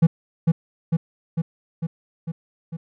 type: tone with echo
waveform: triangle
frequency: 164.4 Hz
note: E3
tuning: 4 cents flat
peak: -8 dBFS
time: 0.02-0.07 s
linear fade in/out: 10 ms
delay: 450 ms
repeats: 6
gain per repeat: -3 dB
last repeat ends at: 2.77 s
effects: none